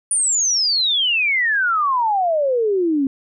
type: exponential sweep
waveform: sine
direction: down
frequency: 9530 to 263.3 Hz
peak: -15 dBFS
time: 0.11-3.07 s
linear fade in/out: 2 ms
effects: none